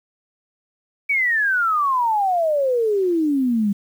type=exponential sweep; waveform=sine; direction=down; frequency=2300 to 196 Hz; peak=-16 dBFS; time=1.09-3.73 s; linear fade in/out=10 ms; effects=8-bit